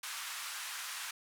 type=band-pass noise; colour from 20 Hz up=pink; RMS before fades=-42 dBFS; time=0.03-1.11 s; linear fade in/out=5 ms; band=1100 to 13000 Hz; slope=24 dB/octave; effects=none